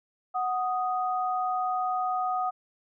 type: tone pair together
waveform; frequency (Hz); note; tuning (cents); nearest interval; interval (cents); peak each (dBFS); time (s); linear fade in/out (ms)
sine; 740 / 1244.5; F#5 / D#6; 0 / 0; major sixth; 900; -27 / -30; 0.34-2.51; 20
effects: none